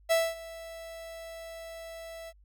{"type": "tone with ADSR envelope", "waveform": "45% pulse", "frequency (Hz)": 659.3, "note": "E5", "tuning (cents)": 0, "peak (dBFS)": -21, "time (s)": [0.09, 2.33], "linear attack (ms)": 25, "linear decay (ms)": 230, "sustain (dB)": -20, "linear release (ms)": 46, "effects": ["added 50 Hz sine -56 dBFS peak until 2.44 s"]}